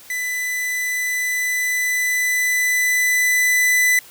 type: tone with level ramp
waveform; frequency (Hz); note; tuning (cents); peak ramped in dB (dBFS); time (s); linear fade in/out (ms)
45% pulse; 1996; B6; +18; -22 to -13; 0.1-3.99; 2
effects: white hiss -44 dBFS RMS until 4.1 s